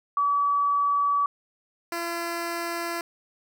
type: tone pair in turn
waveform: sine / 10% pulse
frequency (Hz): 1144 / 340.1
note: D6 / F4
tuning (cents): -46 / -46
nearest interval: octave + major sixth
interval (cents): 2100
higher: first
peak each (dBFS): -20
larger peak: neither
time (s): 0.17-1.26 / 1.92-3.01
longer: neither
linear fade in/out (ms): 2
effects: none